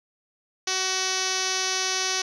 5% pulse tone with low-pass filter, 375.9 Hz, F#4, 27 cents sharp, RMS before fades -26 dBFS, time 0.67-2.22 s, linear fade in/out 5 ms, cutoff 6200 Hz, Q 6.7, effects none

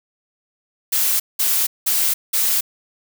blue noise bursts, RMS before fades -18 dBFS, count 4, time 0.92-2.61 s, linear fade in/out 10 ms, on 280 ms, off 190 ms, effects none

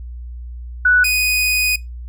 sine / sawtooth tone pair in turn, 1480 / 2489 Hz, F#6 / D#7, 0 / 0 cents, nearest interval major sixth, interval 900 cents, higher second, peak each -9 / -11 dBFS, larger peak first, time 0.85-1.04 / 1.04-1.76 s, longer second, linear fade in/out 5 ms, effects noise-tail reverb RT60 0.2 s tail -22 dB re dry + added 60 Hz sine -28 dBFS peak until 2.08 s

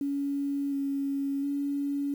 sine tone with pitch steps, 281.1 / 277.5 / 282.8 Hz, C#4 / C#4 / C#4, +24 / +2 / +35 cents, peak -27 dBFS, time 0.01-2.14 s, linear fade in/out 2 ms, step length 710 ms, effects 9-bit

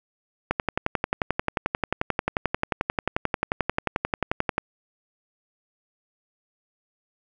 click train, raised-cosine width 0.5 ms, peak -7 dBFS, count 47, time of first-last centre 0.51-4.581 s, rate 11.3 Hz, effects none

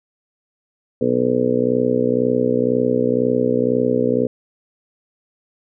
harmonic tone, 62 Hz, B1, 7 cents sharp, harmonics 2 / 3 / 4 / 5 / 6 / 7 / 8 / 9, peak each -28 / -30 / -20 / -26 / -29 / -20 / -20 / -30 dBFS, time 1.01-4.27 s, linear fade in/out 5 ms, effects none

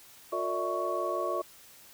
sine tone cluster, 358.3 / 455.8 / 584 / 650 / 1114 Hz, F4 / A#4 / D5 / E5 / C#6, +44 / -39 / -10 / -24 / +8 cents, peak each -35 / -39 / -35 / -35 / -33 dBFS, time 0.32-1.42 s, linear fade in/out 10 ms, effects white hiss -54 dBFS RMS until 1.93 s

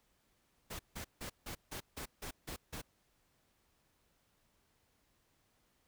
pink noise bursts, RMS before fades -44 dBFS, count 9, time 0.7-2.817 s, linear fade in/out 10 ms, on 93 ms, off 160 ms, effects pink hiss -75 dBFS RMS until 5.87 s

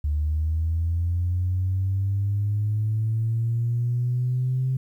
sine linear sweep, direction up, 73.42 to 131.2 Hz, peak -20 dBFS, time 0.04-4.77 s, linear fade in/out 5 ms, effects tanh soft clip ceiling -16 dBFS + 10-bit

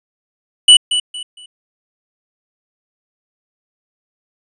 square tone with echo, 2961 Hz, F#7, 1 cent sharp, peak -3 dBFS, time 0.68-0.77 s, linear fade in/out 5 ms, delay 230 ms, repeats 3, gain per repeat -11 dB, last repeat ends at 1.46 s, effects resampled to 24000 Hz

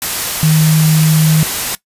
sine tone in noise, 156.4 Hz, D#3, 9 cents sharp, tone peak -7 dBFS, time 0.43-1.43 s, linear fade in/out 0 ms, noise white, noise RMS -18 dBFS, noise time 0.02-1.75 s, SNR +8 dB, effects noise-tail reverb RT60 0.1 s tail -18 dB re dry + resampled to 32000 Hz

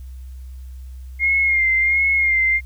sine tone with vibrato, 2129 Hz, C7, 30 cents sharp, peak -14 dBFS, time 1.19-2.61 s, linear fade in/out 50 ms, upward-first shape sine, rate 1.4 Hz, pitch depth 41 cents each way, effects added 64 Hz sine -32 dBFS peak until 2.65 s + white hiss -58 dBFS RMS until 2.65 s

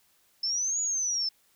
sine exponential two-way sweep, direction up then down, 5240 to 6880 to 5240 Hz, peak -26 dBFS, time 0.43-1.29 s, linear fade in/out 5 ms, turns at 0.81 s, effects white hiss -66 dBFS RMS until 1.55 s

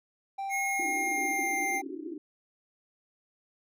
triangle tone, 784 Hz, G5, in tune, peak -30 dBFS, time 0.38-1.82 s, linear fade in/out 10 ms
square tone with pitch glide, 2160 to 2103 Hz, C#7 to C7, -45 to +8 cents, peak -30 dBFS, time 0.49-1.82 s, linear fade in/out 50 ms, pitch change -47 cents, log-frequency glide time 0.62-1.58 s
pink band-pass noise, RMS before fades -39 dBFS, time 0.79-2.18 s, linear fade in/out 5 ms, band 280 to 380 Hz, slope 96 dB/octave
effects none

